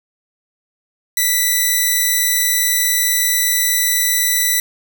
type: tone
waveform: 5% pulse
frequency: 1975.5 Hz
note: B6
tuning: in tune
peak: -3 dBFS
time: 1.17-4.6 s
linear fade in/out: 2 ms
effects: none